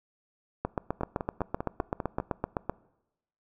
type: two click trains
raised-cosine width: 1 ms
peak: -17 / -14 dBFS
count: 7 / 17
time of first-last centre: 1.01-2.2 / 0.65-2.696 s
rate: 5.04 / 7.82 Hz
effects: noise-tail reverb RT60 0.9 s tail -22 dB re dry